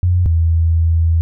sine tone pair in turn, 89.2 / 82.38 Hz, F2 / E2, +37 / -1 cents, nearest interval minor second, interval 138 cents, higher first, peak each -10 dBFS, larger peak neither, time 0.03-0.26 / 0.26-1.21 s, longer second, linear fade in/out 0 ms, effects none

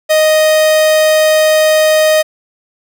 45% pulse tone, 622.3 Hz, D#5, in tune, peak -7 dBFS, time 0.09-2.23 s, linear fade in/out 20 ms, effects none

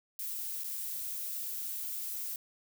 violet noise with dropouts, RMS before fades -38 dBFS, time 0.19-2.36 s, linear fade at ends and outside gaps 2 ms, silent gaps 0.637-0.642 s, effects none

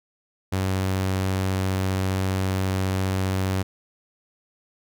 sawtooth tone, 94.8 Hz, F#2, 43 cents sharp, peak -18 dBFS, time 0.52-3.63 s, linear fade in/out 10 ms, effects none

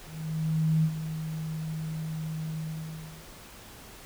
sine tone with ADSR envelope, 158.3 Hz, D#3, 30 cents sharp, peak -20 dBFS, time 0.04-3.29 s, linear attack 800 ms, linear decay 62 ms, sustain -11 dB, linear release 700 ms, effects pink hiss -48 dBFS RMS until 4.05 s

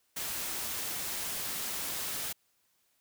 white noise, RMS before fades -36 dBFS, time 0.16-2.33 s, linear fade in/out 10 ms, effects white hiss -73 dBFS RMS until 3 s

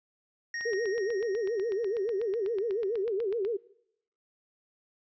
square tone with exponential decay, 1864.7 Hz, A#6, in tune, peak -33 dBFS, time 0.54-3.03 s, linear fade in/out 2 ms, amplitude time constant 540 ms
click train, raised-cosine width 0.3 ms, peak -29 dBFS, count 24, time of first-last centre 0.61-3.45 s, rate 8.1 Hz
sine tone with vibrato, 424.2 Hz, G#4, 37 cents sharp, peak -27 dBFS, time 0.65-3.57 s, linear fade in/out 10 ms, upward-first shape sine, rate 7.1 Hz, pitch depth 210 cents each way
effects noise-tail reverb RT60 0.7 s tail -20 dB re dry + resampled to 16000 Hz

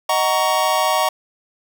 square chord, D# minor seventh, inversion none, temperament just, 622.3 / 746.7 / 933.4 / 1120.1 Hz, D#5 / F#5 / A#5 / C#6, 0 / +16 / +2 / +18 cents, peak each -22 dBFS, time 0.09-1.09 s, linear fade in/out 5 ms, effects none

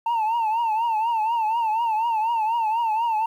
sine tone with vibrato, 900 Hz, A5, 39 cents sharp, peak -17 dBFS, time 0.06-3.26 s, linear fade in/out 5 ms, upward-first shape triangle, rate 4.1 Hz, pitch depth 110 cents each way, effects tanh soft clip ceiling -19 dBFS + 9-bit

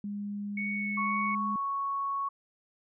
sine tone with pitch glide, 204.1 to 207.4 Hz, G#3 to G#3, -30 to -2 cents, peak -33 dBFS, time 0.04-1.56 s, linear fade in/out 2 ms, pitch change +28 cents, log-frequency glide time 0.72-1.42 s
sine tone with vibrato, 2217 Hz, C#7, in tune, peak -32 dBFS, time 0.57-1.35 s, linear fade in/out 5 ms, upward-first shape sine, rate 2 Hz, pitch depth 9 cents each way
sine tone, 1108.7 Hz, C#6, in tune, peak -29 dBFS, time 0.97-2.29 s, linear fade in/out 10 ms
effects none

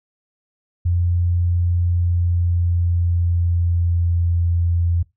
sine tone with pitch glide, 87.31 to 85.66 Hz, F2 to F2, 0 to -33 cents, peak -15 dBFS, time 0.85-5.03 s, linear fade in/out 10 ms, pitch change -33 cents, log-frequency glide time 1.81-4.34 s, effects noise-tail reverb RT60 0.2 s tail -22 dB re dry

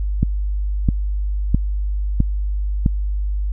click train, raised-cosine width 5 ms, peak -3 dBFS, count 5, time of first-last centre 0.23-2.862 s, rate 1.52 Hz, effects added 50 Hz sine -18 dBFS peak until 3.52 s

